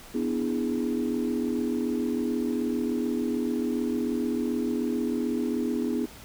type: chord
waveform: sine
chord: E dominant seventh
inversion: second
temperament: equal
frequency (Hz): 246.9 / 293.7 / 329.6 / 415.3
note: B3 / D4 / E4 / G#4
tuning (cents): 0 / 0 / 0 / 0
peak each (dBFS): -27 / -31 / -31 / -32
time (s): 0.14-6.06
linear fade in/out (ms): 10
effects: tanh soft clip ceiling -17 dBFS + pink hiss -47 dBFS RMS until 6.24 s